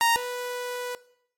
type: tone pair in turn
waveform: sawtooth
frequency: 930 / 492.7 Hz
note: A#5 / B4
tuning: -4 / -4 cents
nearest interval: major seventh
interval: 1100 cents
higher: first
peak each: -15 / -26 dBFS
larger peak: first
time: 0.01-0.16 / 0.16-0.95 s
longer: second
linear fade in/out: 0 ms
effects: noise-tail reverb RT60 0.7 s tail -19 dB re dry + MP3 64 kbps